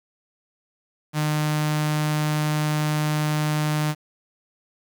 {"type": "tone with notch filter", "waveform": "sawtooth", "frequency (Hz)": 151.8, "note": "D#3", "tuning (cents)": -42, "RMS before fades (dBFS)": -23, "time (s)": [1.13, 3.95], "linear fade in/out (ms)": 50, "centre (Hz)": 410, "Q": 1.5, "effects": ["8-bit"]}